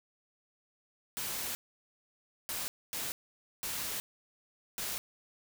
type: noise bursts at uneven times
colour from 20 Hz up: white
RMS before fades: -37 dBFS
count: 5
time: 1.17-1.55 / 2.49-2.68 / 2.93-3.12 / 3.63-4 / 4.78-4.98 s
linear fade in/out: 0 ms
effects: none